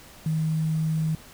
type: tone with quantisation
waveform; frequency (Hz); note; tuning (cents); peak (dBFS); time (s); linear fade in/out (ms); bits
sine; 158.1; D#3; +28; -22; 0.26-1.15; 2; 8
effects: pink hiss -48 dBFS RMS until 1.33 s